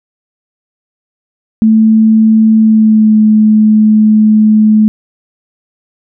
sine tone with pitch glide, 220 to 215.1 Hz, A3 to A3, 0 to -39 cents, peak -3 dBFS, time 1.62-4.88 s, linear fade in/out 0 ms, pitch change -39 cents, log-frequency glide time 2.58-3.2 s, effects none

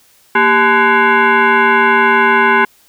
sine tone with frequency modulation, 233.2 Hz, A#3, 1 cent sharp, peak -7 dBFS, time 0.35-2.65 s, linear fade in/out 5 ms, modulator 628 Hz, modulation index 2.9, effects white hiss -50 dBFS RMS until 2.88 s

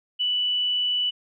sine tone, 2967 Hz, F#7, 4 cents sharp, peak -21 dBFS, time 0.19-1.11 s, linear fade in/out 20 ms, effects none

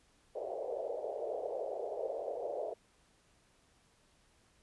pink band-pass noise, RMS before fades -39 dBFS, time 0.35-2.74 s, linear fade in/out 10 ms, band 440 to 680 Hz, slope 48 dB/octave, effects pink hiss -69 dBFS RMS until 4.62 s + resampled to 24000 Hz

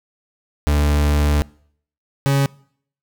40% pulse tone pair in turn, 73.42 / 138.6 Hz, D2 / C#3, 0 / 0 cents, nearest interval major seventh, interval 1100 cents, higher second, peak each -13 dBFS, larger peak neither, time 0.67-1.42 / 2.26-2.46 s, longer first, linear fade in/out 0 ms, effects noise-tail reverb RT60 0.6 s tail -24 dB re dry

